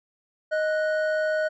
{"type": "tone pair together", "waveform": "triangle", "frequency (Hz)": [622.3, 1476.8], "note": ["D#5", "F#6"], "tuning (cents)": [0, -4], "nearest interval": "octave + minor third", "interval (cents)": 1496, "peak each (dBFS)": [-21, -27], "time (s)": [0.51, 1.49], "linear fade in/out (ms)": 20, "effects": ["resampled to 16000 Hz"]}